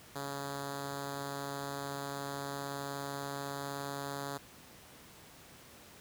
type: tone with notch filter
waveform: 5% pulse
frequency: 140.1 Hz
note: C#3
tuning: 19 cents sharp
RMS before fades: -40 dBFS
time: 0.15-4.38 s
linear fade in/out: 10 ms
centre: 2200 Hz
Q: 1.5
effects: pink hiss -55 dBFS RMS until 6 s + high-pass 80 Hz 12 dB/octave